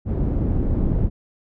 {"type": "low-pass noise", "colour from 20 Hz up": "pink", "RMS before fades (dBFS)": -20, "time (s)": [0.05, 1.1], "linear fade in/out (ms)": 50, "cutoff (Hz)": 280, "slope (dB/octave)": 12, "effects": []}